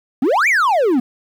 triangle exponential two-way sweep, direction up then down, 232.5 to 2436 to 232.5 Hz, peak -10 dBFS, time 0.22-1 s, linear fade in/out 5 ms, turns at 0.48 s, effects 8-bit

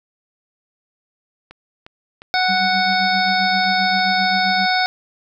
click train, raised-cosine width 0.3 ms, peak -22 dBFS, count 8, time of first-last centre 1.51-3.992 s, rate 2.82 Hz
harmonic tone, 740 Hz, F#5, in tune, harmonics 1 / 2 / 3 / 5 / 6 / 7, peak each -18 / -21 / -23 / -25 / -26 / -26 dBFS, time 2.34-4.86 s, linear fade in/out 0 ms
sine tone with tremolo, 192 Hz, G3, 36 cents flat, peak -23 dBFS, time 2.48-4.67 s, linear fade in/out 20 ms, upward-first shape sine, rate 7.6 Hz, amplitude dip 80%
effects none

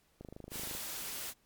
click train, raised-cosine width 2 ms, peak -33 dBFS, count 15, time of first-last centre 0.21-0.751 s, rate 25.9 Hz
white noise, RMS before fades -41 dBFS, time 0.5-1.34 s, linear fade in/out 50 ms
effects pink hiss -71 dBFS RMS until 1.45 s + MP3 96 kbps

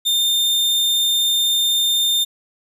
40% pulse tone, 3616 Hz, A7, 47 cents sharp, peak -14 dBFS, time 0.05-2.25 s, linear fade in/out 20 ms, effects none

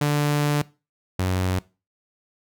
sawtooth tone pair in turn, 146.83 / 92.5 Hz, D3 / F#2, 0 / 0 cents, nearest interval minor sixth, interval 800 cents, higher first, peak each -15 / -17 dBFS, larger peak first, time 0.01-0.62 / 1.19-1.59 s, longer first, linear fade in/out 5 ms, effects noise-tail reverb RT60 0.3 s tail -21 dB re dry

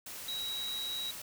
sine tone in noise, 3857 Hz, B7, 42 cents flat, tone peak -35 dBFS, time 0.28-1.11 s, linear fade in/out 5 ms, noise white, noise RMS -44 dBFS, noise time 0.06-1.22 s, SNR +6 dB, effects none

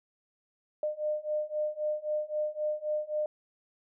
sine beating tone pair, 604 / 607.8 Hz, D5 / D#5, +48 / -41 cents, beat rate 3.8 Hz, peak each -33 / -32 dBFS, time 0.83-3.26 s, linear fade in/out 2 ms, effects none

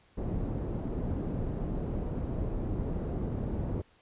pink low-pass noise, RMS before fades -33 dBFS, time 0.17-3.82 s, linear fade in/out 10 ms, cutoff 410 Hz, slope 12 dB/octave, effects pink hiss -64 dBFS RMS until 4.01 s + resampled to 8000 Hz

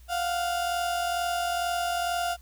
35% pulse tone pair together, 698.5 / 740.7 Hz, F5 / F#5, 0 / +2 cents, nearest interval minor second, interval 102 cents, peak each -25 / -33 dBFS, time 0.08-2.37 s, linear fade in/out 50 ms, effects added 60 Hz sine -48 dBFS peak until 2.41 s + white hiss -61 dBFS RMS until 2.41 s

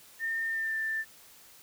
sine tone with pitch glide, 1814 to 1776.7 Hz, A#6 to A6, -48 to +16 cents, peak -29 dBFS, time 0.19-1.05 s, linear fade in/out 50 ms, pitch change -36 cents, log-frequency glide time 0.48-0.77 s, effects white hiss -55 dBFS RMS until 1.62 s

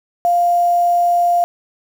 sine tone with quantisation, 698.5 Hz, F5, in tune, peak -11 dBFS, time 0.25-1.44 s, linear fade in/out 0 ms, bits 6, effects none

